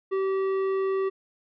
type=tone with tanh clipping; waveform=sine; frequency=385.2 Hz; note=G4; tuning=30 cents flat; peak=-25 dBFS; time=0.11-1.1 s; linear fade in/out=20 ms; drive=11 dB; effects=none